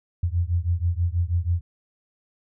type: beating tone pair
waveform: sine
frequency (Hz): 84 / 90.2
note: E2 / F#2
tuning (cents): +33 / -44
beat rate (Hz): 6.2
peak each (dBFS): -23 / -24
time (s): 0.23-1.61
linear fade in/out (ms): 5
effects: none